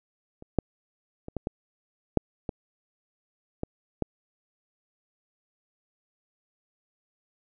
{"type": "clicks", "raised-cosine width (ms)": 2, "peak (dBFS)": [-30, -8, -24, -17, -15, -6, -17, -16, -13], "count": 9, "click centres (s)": [0.424, 0.587, 1.284, 1.367, 1.471, 2.173, 2.492, 3.634, 4.023], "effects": []}